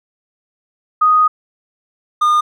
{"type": "tone pair in turn", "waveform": ["sine", "triangle"], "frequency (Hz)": [1244.5, 1216.8], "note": ["D#6", "D#6"], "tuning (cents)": [0, -39], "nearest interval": "unison", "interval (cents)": 39, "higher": "first", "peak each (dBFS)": -8, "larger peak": "neither", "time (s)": [[1.01, 1.28], [2.21, 2.41]], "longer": "first", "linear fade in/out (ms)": 10, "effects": []}